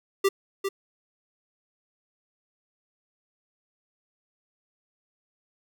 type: tone with echo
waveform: square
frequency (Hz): 392.2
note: G4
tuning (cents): +1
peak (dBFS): -19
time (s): 0.24-0.29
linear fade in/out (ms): 10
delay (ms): 400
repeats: 1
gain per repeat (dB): -7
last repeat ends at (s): 0.69
effects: none